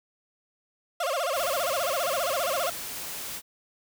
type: tone with vibrato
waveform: 30% pulse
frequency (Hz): 614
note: D#5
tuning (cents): -23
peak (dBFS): -23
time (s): 1-2.7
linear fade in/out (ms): 5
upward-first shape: sine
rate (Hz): 15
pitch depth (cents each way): 260
type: noise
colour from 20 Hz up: white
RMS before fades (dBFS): -36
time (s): 1.32-3.42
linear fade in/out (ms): 50
effects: none